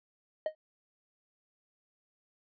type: tone with exponential decay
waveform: triangle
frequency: 622.3 Hz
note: D#5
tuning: in tune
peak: -23 dBFS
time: 0.46-0.55 s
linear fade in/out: 2 ms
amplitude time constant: 18 ms
effects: resampled to 11025 Hz